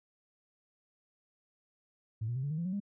sine tone with pitch steps, 110 / 119.96 / 130.81 / 142.65 / 155.56 / 169.64 / 185 / 201.7 Hz, A2 / B2 / C3 / C#3 / D#3 / E3 / F#3 / G3, 0 / -50 / 0 / +50 / 0 / +50 / 0 / +50 cents, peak -31 dBFS, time 2.21-2.802 s, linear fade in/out 10 ms, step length 74 ms, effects tanh soft clip ceiling -27 dBFS

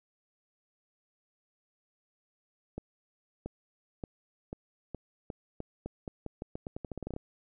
accelerating click train, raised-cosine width 2 ms, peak -24 dBFS, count 22, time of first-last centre 2.78-7.164 s, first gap 680 ms, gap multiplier 0.85, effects none

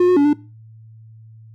triangle tone with pitch steps, 357.2 / 362.8 / 285.9 / 294.2 Hz, F4 / F#4 / D4 / D4, +39 / -34 / -46 / +3 cents, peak -8 dBFS, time 0-0.332 s, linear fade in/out 5 ms, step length 83 ms, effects noise-tail reverb RT60 0.3 s tail -19 dB re dry + added 111 Hz sine -40 dBFS peak until 1.54 s

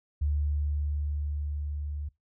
sine tone with level ramp, 73.42 Hz, D2, in tune, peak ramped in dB -24 to -32 dBFS, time 0.21-2.09 s, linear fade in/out 10 ms, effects noise-tail reverb RT60 0.2 s tail -23 dB re dry

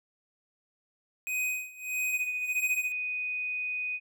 square tone with tremolo, 2504 Hz, D#7, 10 cents sharp, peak -28 dBFS, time 1.27-2.92 s, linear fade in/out 0 ms, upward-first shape sine, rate 1.6 Hz, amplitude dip 90%
sine tone, 2490 Hz, D#7, 1 cent sharp, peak -30 dBFS, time 2.1-4 s, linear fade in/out 50 ms
effects none

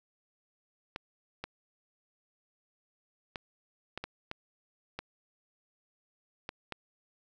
clicks, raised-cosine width 0.3 ms, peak -21 dBFS, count 9, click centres 0.961 / 1.44 / 3.358 / 3.976 / 4.04 / 4.314 / 4.99 / 6.491 / 6.723 s, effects 10-bit

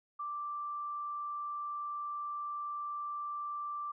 sine tone, 1174.7 Hz, D6, in tune, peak -36 dBFS, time 0.19-3.92 s, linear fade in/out 10 ms, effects none

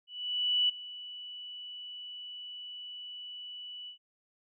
sine tone with ADSR envelope, 2960 Hz, F#7, in tune, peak -23 dBFS, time 0.07-3.98 s, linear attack 620 ms, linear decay 11 ms, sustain -18 dB, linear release 100 ms, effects none

